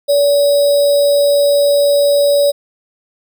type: tone with sample-and-hold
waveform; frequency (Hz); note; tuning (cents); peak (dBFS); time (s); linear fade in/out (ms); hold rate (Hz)
sine; 572; D5; -46; -8; 0.08-2.52; 20; 4410
effects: none